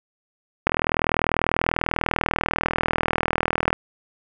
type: click train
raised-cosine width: 0.5 ms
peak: -4 dBFS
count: 124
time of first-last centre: 0.67-3.73 s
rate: 40.2 Hz
effects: none